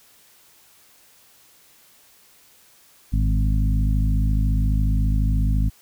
harmonic tone with a mistuned harmonic, 51.91 Hz, G#1, in tune, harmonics 1 / 2 / 3 / 4 / 5, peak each -18 / -24 / -28 / -30 / -32 dBFS, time 3.12-5.7 s, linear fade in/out 20 ms, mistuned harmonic 2, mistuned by +40 cents, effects white hiss -54 dBFS RMS until 5.81 s

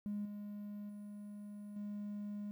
triangle tone with level steps, 206.3 Hz, G#3, 11 cents flat, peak -34 / -41 / -44 / -38 dBFS, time 0.06-2.51 s, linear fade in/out 0 ms, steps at 0.25 / 0.89 / 1.76 s, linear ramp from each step 5 ms, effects tanh soft clip ceiling -34 dBFS + 12-bit

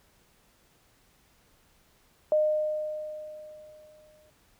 sine tone with exponential decay, 612 Hz, D#5, 29 cents flat, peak -19 dBFS, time 2.32-4.3 s, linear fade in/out 1 ms, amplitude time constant 430 ms, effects pink hiss -64 dBFS RMS until 4.59 s

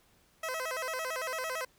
15% pulse tone with vibrato, 575 Hz, D5, 37 cents flat, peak -27 dBFS, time 0.43-1.65 s, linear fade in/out 5 ms, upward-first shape square, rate 8.9 Hz, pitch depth 200 cents each way, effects pink hiss -66 dBFS RMS until 1.78 s

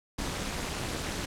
pink noise with amplitude modulation, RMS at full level -30 dBFS, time 0.18-1.26 s, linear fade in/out 10 ms, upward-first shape sine, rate 232 Hz, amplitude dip 90%, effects low-pass 9000 Hz 12 dB/octave

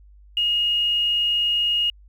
sine tone with quantisation, 2864 Hz, F7, 43 cents sharp, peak -18 dBFS, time 0.37-1.9 s, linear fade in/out 2 ms, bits 8, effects added 50 Hz sine -46 dBFS peak until 2.08 s

